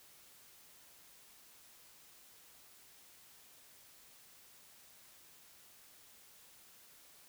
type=silence; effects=white hiss -61 dBFS RMS until 7.28 s

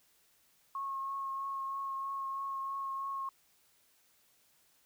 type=tone with vibrato; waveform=sine; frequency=1088 Hz; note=C#6; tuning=33 cents flat; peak=-35 dBFS; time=0.75-3.29 s; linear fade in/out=2 ms; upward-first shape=triangle; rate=3.1 Hz; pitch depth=17 cents each way; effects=white hiss -69 dBFS RMS until 4.85 s

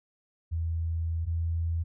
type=tone pair in turn; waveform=sine; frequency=82.41 / 83.13 Hz; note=E2 / E2; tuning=0 / +15 cents; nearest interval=unison; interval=15 cents; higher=second; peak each=-27 / -26 dBFS; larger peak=second; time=0.51-1.26 / 1.26-1.84 s; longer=first; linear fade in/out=20 ms; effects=none

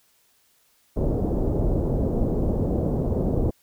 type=low-pass noise; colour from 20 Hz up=pink; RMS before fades=-23 dBFS; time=0.96-3.51 s; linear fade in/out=10 ms; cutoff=580 Hz; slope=24 dB/octave; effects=white hiss -63 dBFS RMS until 3.62 s

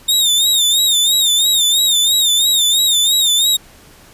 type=tone with vibrato; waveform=sawtooth; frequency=3669 Hz; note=A#7; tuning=28 cents flat; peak=-8 dBFS; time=0.08-3.57 s; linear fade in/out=10 ms; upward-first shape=sine; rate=3 Hz; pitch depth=88 cents each way; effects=pink hiss -44 dBFS RMS until 4.13 s + resampled to 32000 Hz

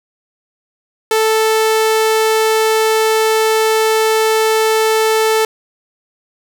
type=tone; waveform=sawtooth; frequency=440 Hz; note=A4; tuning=in tune; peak=-7 dBFS; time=1.11-5.45 s; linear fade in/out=2 ms; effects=none

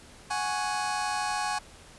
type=chord; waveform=sawtooth; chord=F# suspended second; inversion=none; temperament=just; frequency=740 / 832.5 / 1110 Hz; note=F#5 / G#5 / C#6; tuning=0 / +4 / +2 cents; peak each=-30 / -26 / -30 dBFS; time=0.3-1.59 s; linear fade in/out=10 ms; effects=pink hiss -51 dBFS RMS until 1.98 s + resampled to 24000 Hz

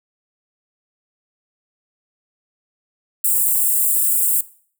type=high-pass noise; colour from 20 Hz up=white; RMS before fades=-17 dBFS; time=3.24-4.41 s; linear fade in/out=5 ms; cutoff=7500 Hz; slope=96 dB/octave; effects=noise-tail reverb RT60 0.5 s tail -19 dB re dry

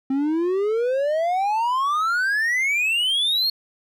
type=exponential sweep; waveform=triangle; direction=up; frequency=262.7 to 4347 Hz; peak=-17 dBFS; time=0.1-3.5 s; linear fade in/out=5 ms; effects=none

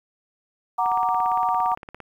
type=chord; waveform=sine; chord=Gb augmented; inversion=none; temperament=equal; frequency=740 / 932.3 / 1174.7 Hz; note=Gb5 / Bb5 / D6; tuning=0 / 0 / 0 cents; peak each=-23 / -23 / -25 dBFS; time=0.78-1.75 s; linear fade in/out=10 ms
type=click train; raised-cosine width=0.5 ms; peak=-23 dBFS; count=21; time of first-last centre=0.86-2.003 s; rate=17.5 Hz
effects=9-bit

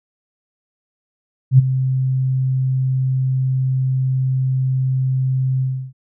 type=tone with ADSR envelope; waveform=sine; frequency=130.81 Hz; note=C3; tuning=in tune; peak=-3 dBFS; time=1.51-5.93 s; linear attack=76 ms; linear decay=19 ms; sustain=-12 dB; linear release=320 ms; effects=none

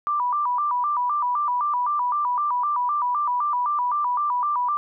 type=tone with vibrato; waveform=sine; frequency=1077 Hz; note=C6; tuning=50 cents sharp; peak=-20 dBFS; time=0.07-4.77 s; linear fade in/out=0 ms; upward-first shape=square; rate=3.9 Hz; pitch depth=160 cents each way; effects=none

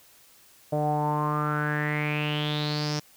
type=tone with low-pass filter sweep; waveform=sawtooth; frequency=149.7 Hz; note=D3; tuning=33 cents sharp; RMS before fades=-27 dBFS; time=0.72-3 s; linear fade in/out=10 ms; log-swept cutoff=640 to 5600 Hz; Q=7.5; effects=white hiss -56 dBFS RMS until 3.16 s

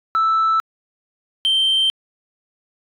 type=tone pair in turn; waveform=sine; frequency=1318.5 / 3129 Hz; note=E6 / G7; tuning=0 / -4 cents; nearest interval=octave + minor third; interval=1496 cents; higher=second; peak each=-12 dBFS; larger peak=neither; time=0.15-0.6 / 1.45-1.9 s; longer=neither; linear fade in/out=0 ms; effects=tanh soft clip ceiling -12 dBFS

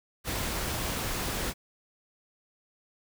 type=noise; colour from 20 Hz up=pink; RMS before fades=-32 dBFS; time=0.24-1.54 s; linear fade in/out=50 ms; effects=none

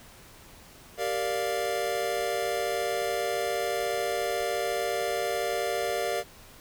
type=chord; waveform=square; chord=G minor seventh; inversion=none; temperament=equal; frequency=392 / 466.2 / 587.3 / 698.5 Hz; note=G4 / Bb4 / D5 / F5; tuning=0 / 0 / 0 / 0 cents; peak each=-35 / -33 / -33 / -33 dBFS; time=0.97-6.24 s; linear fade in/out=50 ms; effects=pink hiss -51 dBFS RMS until 6.6 s

